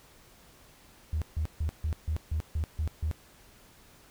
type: tone bursts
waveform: triangle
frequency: 77.78 Hz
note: D#2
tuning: in tune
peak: -23 dBFS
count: 9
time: 1.13-3.113 s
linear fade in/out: 0 ms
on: 87 ms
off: 150 ms
effects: tanh soft clip ceiling -24 dBFS + pink hiss -57 dBFS RMS until 4.1 s